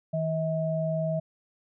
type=tone pair together; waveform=sine; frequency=160 / 640.8 Hz; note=D#3 / E5; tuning=+49 / -49 cents; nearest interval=2 octaves; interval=2402 cents; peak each=-28 dBFS; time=0.13-1.2 s; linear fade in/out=10 ms; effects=none